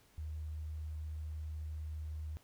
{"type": "tone", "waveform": "sine", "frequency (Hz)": 77.3, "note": "D#2", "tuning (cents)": -11, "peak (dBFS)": -39, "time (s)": [0.18, 2.37], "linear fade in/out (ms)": 0, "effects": ["pink hiss -67 dBFS RMS until 2.43 s"]}